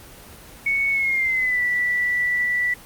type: tone with pitch glide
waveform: sine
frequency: 2217 to 1963.7 Hz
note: C#7 to B6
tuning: 0 to -10 cents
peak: -18 dBFS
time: 0.66-2.74 s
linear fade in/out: 5 ms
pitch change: -210 cents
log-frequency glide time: 0.91-1.62 s
effects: pink hiss -43 dBFS RMS until 2.85 s + Opus 24 kbps